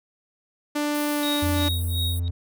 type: tone with pitch glide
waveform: sawtooth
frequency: 295 to 292.5 Hz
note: D4 to D4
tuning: +8 to -7 cents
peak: -19 dBFS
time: 0.75-1.69 s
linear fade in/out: 10 ms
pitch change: -15 cents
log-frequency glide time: 1.1-1.25 s
type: high-pass noise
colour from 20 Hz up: pink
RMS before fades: -37 dBFS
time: 0.94-2.2 s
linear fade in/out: 10 ms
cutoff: 8500 Hz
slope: 96 dB/octave
type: tone with tremolo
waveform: sine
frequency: 3771 Hz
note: A#7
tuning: 19 cents sharp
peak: -25 dBFS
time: 1.23-2.28 s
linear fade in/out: 0 ms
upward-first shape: sine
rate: 2.8 Hz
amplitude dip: 100%
type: tone with vibrato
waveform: triangle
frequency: 86.8 Hz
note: F2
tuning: 10 cents flat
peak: -21 dBFS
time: 1.42-2.31 s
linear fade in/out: 10 ms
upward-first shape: sine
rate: 1.9 Hz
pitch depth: 12 cents each way
effects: none